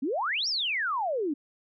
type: exponential two-way sweep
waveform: sine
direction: up then down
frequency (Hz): 242.1 to 5690 to 272.3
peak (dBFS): -26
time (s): 0.02-1.34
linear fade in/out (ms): 10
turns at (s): 0.48
effects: none